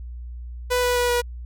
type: tone with pitch steps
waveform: sawtooth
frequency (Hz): 495.6 / 491.6 / 487.6 / 483.7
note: B4 / B4 / B4 / B4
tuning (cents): +6 / -8 / -22 / -36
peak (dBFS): -15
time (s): 0.7-1.22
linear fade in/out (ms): 20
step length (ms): 130
effects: added 60 Hz sine -32 dBFS peak until 1.45 s